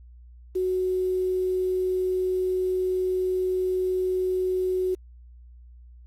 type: tone with quantisation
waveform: sine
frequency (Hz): 370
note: F#4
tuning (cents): 0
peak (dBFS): -22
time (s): 0.55-4.95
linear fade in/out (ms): 10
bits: 8
effects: added 60 Hz sine -45 dBFS peak until 6.06 s + AAC 48 kbps